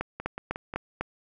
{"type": "two click trains", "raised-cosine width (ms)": 0.5, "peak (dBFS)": [-20, -14], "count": [4, 5], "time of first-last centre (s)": [[0.2, 0.739], [0.01, 1.01]], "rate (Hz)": [5.57, 4], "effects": []}